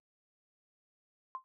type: tone with exponential decay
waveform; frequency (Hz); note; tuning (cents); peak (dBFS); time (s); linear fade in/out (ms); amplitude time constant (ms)
sine; 1046.5; C6; 0; -33; 1.35-1.44; 0; 19
effects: added 59 Hz sine -70 dBFS peak until 1.49 s + high-pass 400 Hz 12 dB/octave